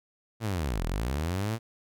sawtooth linear two-way sweep, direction down then up, 118.4 to 37.34 to 118.4 Hz, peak -24 dBFS, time 0.4-1.59 s, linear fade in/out 50 ms, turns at 0.84 s, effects none

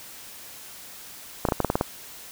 clicks, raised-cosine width 1 ms, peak -7 dBFS, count 8, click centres 1.452 / 1.487 / 1.522 / 1.603 / 1.647 / 1.701 / 1.755 / 1.811 s, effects white hiss -43 dBFS RMS until 2.31 s

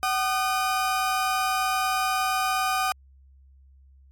35% pulse tone pair together, 757.7 / 1222 Hz, F#5 / D#6, +41 / -32 cents, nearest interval minor sixth, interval 827 cents, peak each -24 dBFS, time 0.03-2.92 s, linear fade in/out 0 ms, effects added 67 Hz sine -51 dBFS peak until 4.11 s + AAC 64 kbps

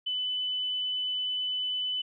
sine tone, 3003 Hz, F#7, 25 cents sharp, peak -28 dBFS, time 0.06-2.02 s, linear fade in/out 10 ms, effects none

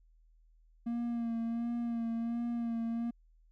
triangle tone with vibrato, 233.1 Hz, A#3, in tune, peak -30 dBFS, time 0.86-3.11 s, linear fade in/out 10 ms, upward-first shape sine, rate 1.4 Hz, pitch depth 30 cents each way, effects added 40 Hz sine -61 dBFS peak until 3.51 s

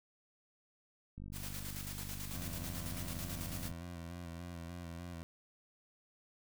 click train, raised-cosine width 5 ms, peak -35 dBFS, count 126, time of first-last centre 1.18-3.715 s, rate 49.3 Hz
white noise with tremolo, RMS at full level -45 dBFS, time 1.32-3.72 s, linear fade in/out 50 ms, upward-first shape square, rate 9.1 Hz, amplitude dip 45%
20% pulse tone with vibrato, 85.8 Hz, F2, 30 cents flat, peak -39 dBFS, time 2.34-5.23 s, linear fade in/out 0 ms, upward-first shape square, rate 3.4 Hz, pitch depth 35 cents each way
effects none

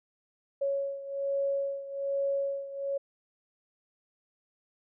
sine beating tone pair, 554.4 / 555.6 Hz, C#5 / C#5, 0 / +4 cents, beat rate 1.2 Hz, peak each -30 / -34 dBFS, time 0.61-2.98 s, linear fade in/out 10 ms, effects none

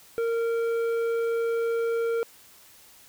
sine tone with tanh clipping, 461.6 Hz, A#4, 17 cents flat, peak -25 dBFS, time 0.18-2.23 s, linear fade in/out 0 ms, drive 9 dB, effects white hiss -53 dBFS RMS until 3.08 s

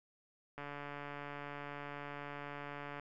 click train, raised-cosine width 0.5 ms, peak -30 dBFS, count 349, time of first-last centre 0.58-2.997 s, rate 144 Hz, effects none

